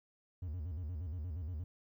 triangle tone with vibrato, 82.41 Hz, E2, in tune, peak -36 dBFS, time 0.42-1.64 s, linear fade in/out 5 ms, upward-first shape square, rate 8.5 Hz, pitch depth 160 cents each way, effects 13-bit

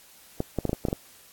clicks, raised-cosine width 2 ms, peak -12 dBFS, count 8, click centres 0.404 / 0.587 / 0.653 / 0.694 / 0.731 / 0.852 / 0.885 / 0.929 s, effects white hiss -53 dBFS RMS until 1.32 s + AAC 64 kbps

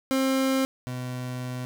30% pulse tone pair in turn, 265.6 / 125.85 Hz, C4 / B2, +26 / +33 cents, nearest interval octave + minor second, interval 1293 cents, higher first, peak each -19 / -28 dBFS, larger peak first, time 0.11-0.65 / 0.87-1.65 s, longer second, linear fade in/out 0 ms, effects none

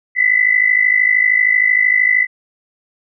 sine tone pair together, 1977 / 2030 Hz, B6 / B6, +1 / +47 cents, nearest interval unison, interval 46 cents, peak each -13 dBFS, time 0.15-2.27 s, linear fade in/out 50 ms, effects none

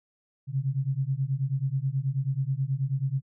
sine beating tone pair, 130.5 / 139.8 Hz, C3 / C#3, -4 / +15 cents, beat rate 9.3 Hz, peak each -28 dBFS, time 0.47-3.22 s, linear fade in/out 50 ms, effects none

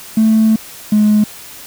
triangle tone pair in turn, 220 / 211.2 Hz, A3 / G#3, 0 / +29 cents, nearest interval minor second, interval 71 cents, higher first, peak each -4 dBFS, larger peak neither, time 0.17-0.56 / 0.92-1.24 s, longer first, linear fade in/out 5 ms, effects tanh soft clip ceiling -4 dBFS + white hiss -34 dBFS RMS until 1.66 s

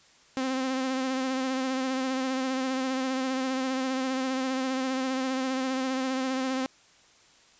sawtooth tone with vibrato, 261.6 Hz, C4, in tune, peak -23 dBFS, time 0.37-6.66 s, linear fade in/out 0 ms, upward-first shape sine, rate 15 Hz, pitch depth 30 cents each way, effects white hiss -58 dBFS RMS until 7.59 s + resampled to 16000 Hz

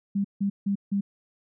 sine tone bursts, 199.3 Hz, G3, 29 cents sharp, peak -22 dBFS, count 4, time 0.15-1.01 s, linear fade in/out 10 ms, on 95 ms, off 160 ms, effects none

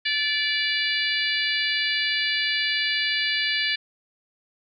harmonic tone, 581 Hz, D5, 19 cents flat, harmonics 3 / 4 / 5 / 6 / 7 / 8, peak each -27 / -28 / -29 / -30 / -30 / -31 dBFS, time 0.05-3.76 s, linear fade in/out 10 ms, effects none

